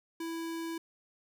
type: tone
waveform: square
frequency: 330 Hz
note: E4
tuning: 2 cents sharp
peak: -36 dBFS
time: 0.2-0.78 s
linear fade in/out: 5 ms
effects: none